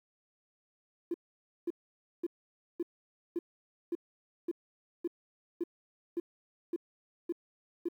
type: tone bursts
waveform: triangle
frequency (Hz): 343.2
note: F4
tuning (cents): -30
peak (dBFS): -26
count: 13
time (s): 1.11-7.886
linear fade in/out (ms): 5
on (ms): 32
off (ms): 530
effects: tanh soft clip ceiling -28 dBFS + 11-bit